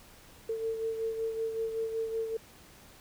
sine beating tone pair, 448.2 / 453.5 Hz, A4 / A#4, +32 / -48 cents, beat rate 5.3 Hz, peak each -31 / -40 dBFS, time 0.49-2.37 s, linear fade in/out 5 ms, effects pink hiss -55 dBFS RMS until 3 s

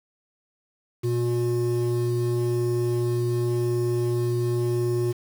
triangle tone pair together, 120 / 359.1 Hz, B2 / F4, -49 / +48 cents, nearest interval octave + perfect fifth, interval 1897 cents, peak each -21 dBFS, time 1.03-5.13 s, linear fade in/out 20 ms, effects tanh soft clip ceiling -16 dBFS + 7-bit

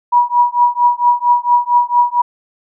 sine tone with tremolo, 967 Hz, B5, 37 cents flat, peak -5 dBFS, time 0.12-2.22 s, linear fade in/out 10 ms, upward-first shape triangle, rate 4.4 Hz, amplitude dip 100%, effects none

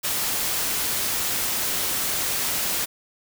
white noise, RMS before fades -25 dBFS, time 0.03-2.86 s, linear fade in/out 20 ms, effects none

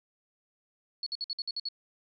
sine tone bursts, 4379 Hz, C#8, 22 cents flat, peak -31 dBFS, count 8, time 1.03-1.687 s, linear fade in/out 2 ms, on 34 ms, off 55 ms, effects none

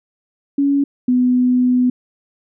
sine tone pair in turn, 280.8 / 249.9 Hz, C#4 / B3, +22 / +21 cents, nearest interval major second, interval 201 cents, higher first, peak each -12 / -11 dBFS, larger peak second, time 0.58-0.84 / 1.08-1.9 s, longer second, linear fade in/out 5 ms, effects none

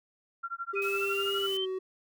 sine tone with tremolo, 1374 Hz, F6, 29 cents flat, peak -31 dBFS, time 0.43-1.47 s, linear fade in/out 10 ms, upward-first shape sine, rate 12 Hz, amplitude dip 100%
triangle tone with pitch glide, 396.3 to 375.6 Hz, G4 to F#4, +19 to +26 cents, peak -29 dBFS, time 0.73-1.79 s, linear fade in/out 10 ms, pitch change -93 cents, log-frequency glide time 1.41-1.67 s
sine exponential sweep, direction up, 2489 to 3136 Hz, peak -31 dBFS, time 0.75-1.66 s, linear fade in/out 20 ms
white noise, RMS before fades -47 dBFS, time 0.82-1.57 s, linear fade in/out 0 ms
effects none

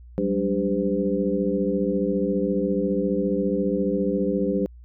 sine tone cluster, 186.1 / 200.7 / 292.6 / 397.4 / 507 Hz, F#3 / G3 / D4 / G4 / B4, +10 / +41 / -6 / +24 / +45 cents, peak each -27 dBFS, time 0.18-4.66 s, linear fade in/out 0 ms, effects added 60 Hz sine -42 dBFS peak until 4.84 s

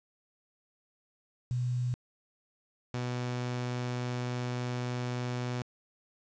sine / sawtooth tone pair in turn, 123.47 / 123.47 Hz, B2 / B2, 0 / 0 cents, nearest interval unison, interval 0 cents, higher neither, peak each -28 dBFS, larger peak neither, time 1.51-1.94 / 2.94-5.62 s, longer second, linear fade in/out 0 ms, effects resampled to 16000 Hz + 9-bit

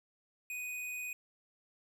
square tone, 2489 Hz, D#7, in tune, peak -39 dBFS, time 0.5-1.13 s, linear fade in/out 2 ms, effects 12-bit

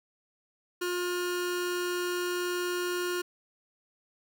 sawtooth tone pair together, 355.8 / 711.6 Hz, F4 / F5, +32 / +32 cents, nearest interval octave, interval 1200 cents, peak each -25 / -32 dBFS, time 0.81-3.22 s, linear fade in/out 10 ms, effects none

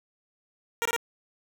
10% pulse tone bursts, 466.2 Hz, A#4, in tune, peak -17 dBFS, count 3, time 0.82-0.964 s, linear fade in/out 0 ms, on 34 ms, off 21 ms, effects none

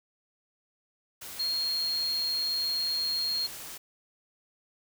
sine tone in noise, 4253 Hz, C8, 27 cents sharp, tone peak -27 dBFS, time 1.39-3.47 s, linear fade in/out 10 ms, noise white, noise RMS -42 dBFS, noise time 1.21-3.78 s, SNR +12 dB, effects none

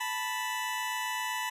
20% pulse tone pair together, 878.4 / 986 Hz, A5 / B5, -3 / -3 cents, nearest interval major second, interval 200 cents, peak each -31 / -28 dBFS, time 0-1.5 s, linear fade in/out 10 ms, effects resampled to 32000 Hz

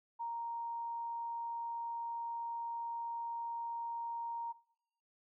sine tone, 932.3 Hz, A#5, in tune, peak -37 dBFS, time 0.19-4.53 s, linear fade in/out 20 ms, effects noise-tail reverb RT60 0.8 s tail -21 dB re dry

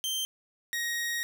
sawtooth tone pair in turn, 3136 / 1880.8 Hz, G7 / A#6, 0 / +15 cents, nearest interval major sixth, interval 885 cents, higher first, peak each -26 dBFS, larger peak neither, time 0.04-0.25 / 0.73-1.23 s, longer second, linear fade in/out 0 ms, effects none

